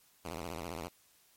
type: tone with vibrato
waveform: 5% pulse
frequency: 83.7 Hz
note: E2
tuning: 27 cents sharp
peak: -28 dBFS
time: 0.24-0.89 s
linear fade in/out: 20 ms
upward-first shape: triangle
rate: 15 Hz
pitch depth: 230 cents each way
effects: white hiss -66 dBFS RMS until 1.36 s + MP3 64 kbps